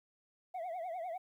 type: tone with vibrato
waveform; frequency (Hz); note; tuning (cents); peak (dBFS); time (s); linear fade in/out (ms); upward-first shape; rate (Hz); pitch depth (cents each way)
sine; 697; F5; -4; -35; 0.54-1.18; 10; triangle; 10; 160
effects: tanh soft clip ceiling -37 dBFS + 12-bit